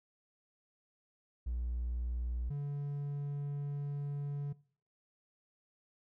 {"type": "tone pair in turn", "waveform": "triangle", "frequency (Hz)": [60.2, 143.18], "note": ["B1", "D3"], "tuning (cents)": [-44, -44], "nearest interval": "octave + minor third", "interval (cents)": 1500, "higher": "second", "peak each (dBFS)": [-31, -32], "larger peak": "first", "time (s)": [[1.46, 2.5], [2.5, 4.53]], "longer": "second", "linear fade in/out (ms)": 10, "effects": ["noise-tail reverb RT60 0.5 s tail -22 dB re dry", "tanh soft clip ceiling -28 dBFS"]}